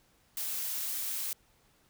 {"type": "noise", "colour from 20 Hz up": "blue", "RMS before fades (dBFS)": -35, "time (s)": [0.37, 1.33], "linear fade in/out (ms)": 2, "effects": ["pink hiss -67 dBFS RMS until 1.89 s"]}